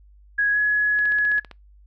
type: tone with pitch glide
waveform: sine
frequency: 1661.2 to 1687.3 Hz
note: G#6 to G#6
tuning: 0 to +27 cents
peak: -17 dBFS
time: 0.38-1.4 s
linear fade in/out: 10 ms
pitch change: +27 cents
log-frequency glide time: 0.52-0.58 s
type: click train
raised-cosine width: 0.3 ms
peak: -23 dBFS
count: 9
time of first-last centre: 0.99-1.513 s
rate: 15.3 Hz
effects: noise-tail reverb RT60 0.2 s tail -24 dB re dry + added 50 Hz sine -48 dBFS peak until 1.86 s